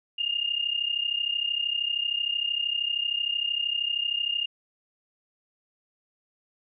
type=tone pair together; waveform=sine; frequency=2810 / 2843 Hz; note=F7 / F7; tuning=+10 / +30 cents; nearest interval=unison; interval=20 cents; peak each=-28 dBFS; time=0.18-4.46 s; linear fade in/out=10 ms; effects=none